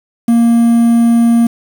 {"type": "tone with quantisation", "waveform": "triangle", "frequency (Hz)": 233.1, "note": "A#3", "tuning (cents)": 0, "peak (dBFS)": -4, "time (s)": [0.28, 1.47], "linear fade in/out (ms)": 5, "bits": 5, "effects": []}